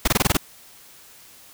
pink noise bursts, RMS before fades -17 dBFS, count 7, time 0.05-0.371 s, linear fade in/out 5 ms, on 27 ms, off 22 ms, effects white hiss -48 dBFS RMS until 1.53 s

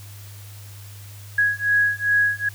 sine beating tone pair, 1661.2 / 1663.7 Hz, G#6 / G#6, 0 / +3 cents, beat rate 2.5 Hz, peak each -20 dBFS, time 1.38-2.49 s, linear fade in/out 5 ms, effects added 101 Hz sine -38 dBFS peak until 2.54 s + white hiss -46 dBFS RMS until 2.54 s

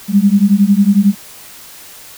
sine beating tone pair, 195.4 / 206.4 Hz, G3 / G#3, -5 / -10 cents, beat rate 11 Hz, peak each -10 dBFS, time 0.08-1.15 s, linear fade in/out 50 ms, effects white hiss -36 dBFS RMS until 2.17 s

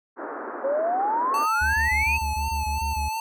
pink band-pass noise, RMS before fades -34 dBFS, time 0.16-1.47 s, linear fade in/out 50 ms, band 270 to 1600 Hz, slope 48 dB/octave
sine exponential sweep, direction up, 528 to 2637 Hz, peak -21 dBFS, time 0.63-2.18 s, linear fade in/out 20 ms
square tone with vibrato, 880 Hz, A5, in tune, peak -27 dBFS, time 1.34-3.2 s, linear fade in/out 2 ms, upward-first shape sine, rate 2.8 Hz, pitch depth 43 cents each way
triangle tone bursts, 72.1 Hz, D2, 31 cents flat, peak -24 dBFS, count 10, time 1.61-3.09 s, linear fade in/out 10 ms, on 130 ms, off 20 ms
effects none

